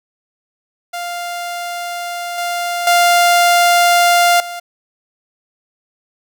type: tone with level steps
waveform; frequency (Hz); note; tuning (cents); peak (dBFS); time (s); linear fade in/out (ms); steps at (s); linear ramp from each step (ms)
sawtooth; 698.5; F5; 0; -18 / -14 / -5 / -21; 0.93-4.6; 10; 2.38 / 2.87 / 4.4; 2
effects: none